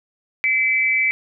sine tone pair together, 2056 / 2308 Hz, C7 / D7, -31 / -31 cents, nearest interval major second, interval 200 cents, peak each -20 / -17 dBFS, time 0.44-1.11 s, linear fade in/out 0 ms, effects none

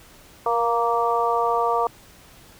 harmonic tone with a mistuned harmonic, 233.1 Hz, A#3, in tune, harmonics 2 / 3 / 4 / 5, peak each -24 / -24 / -24 / -24 dBFS, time 0.46-1.87 s, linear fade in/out 2 ms, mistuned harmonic 2, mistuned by +17 cents, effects pink hiss -49 dBFS RMS until 2.59 s

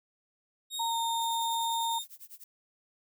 sawtooth tone with pitch glide, 3745 to 3664 Hz, A#7 to A#7, +7 to -31 cents, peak -31 dBFS, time 0.7-2.05 s, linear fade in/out 50 ms, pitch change -38 cents, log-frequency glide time 0.87-0.95 s
sine tone, 918 Hz, A#5, 27 cents flat, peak -29 dBFS, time 0.79-1.99 s, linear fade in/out 10 ms
violet noise with tremolo, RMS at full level -46 dBFS, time 1.21-2.44 s, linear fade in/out 5 ms, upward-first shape sine, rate 10 Hz, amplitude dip 95%
effects none

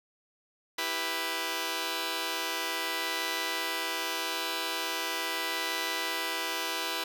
5% pulse chord, E minor, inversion none, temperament just, 329.6 / 395.6 / 494.4 Hz, E4 / G4 / B4, 0 / +16 / +2 cents, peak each -24 / -25 / -24 dBFS, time 0.78-7.04 s, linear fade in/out 5 ms, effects none

